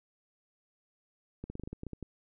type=clicks; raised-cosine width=3 ms; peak=-27 dBFS; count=11; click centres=1.44 / 1.5 / 1.554 / 1.597 / 1.636 / 1.675 / 1.73 / 1.834 / 1.867 / 1.933 / 2.027 s; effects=none